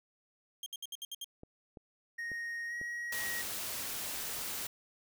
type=tone bursts; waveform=sawtooth; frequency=3205 Hz; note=G7; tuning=38 cents sharp; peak=-36 dBFS; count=7; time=0.63-1.244 s; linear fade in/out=2 ms; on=32 ms; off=65 ms
type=clicks; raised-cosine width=2 ms; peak=-35 dBFS; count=4; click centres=1.434 / 1.772 / 2.317 / 2.814 s
type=tone with pitch glide; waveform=triangle; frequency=1864.7 to 1899.5 Hz; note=A#6 to A#6; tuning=0 to +32 cents; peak=-35 dBFS; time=2.18-3.42 s; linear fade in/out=10 ms; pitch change=+32 cents; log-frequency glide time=2.68-2.73 s
type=noise; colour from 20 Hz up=white; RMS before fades=-39 dBFS; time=3.12-4.67 s; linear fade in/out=5 ms
effects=none